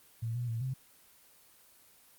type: tone with pitch steps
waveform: sine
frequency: 114.4 / 121.8 / 114.5 / 130.7 Hz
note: A#2 / B2 / A#2 / C3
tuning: -32 / -24 / -31 / -1 cents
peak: -32 dBFS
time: 0.22-0.74 s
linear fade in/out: 10 ms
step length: 130 ms
effects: white hiss -61 dBFS RMS until 2.18 s + Opus 24 kbps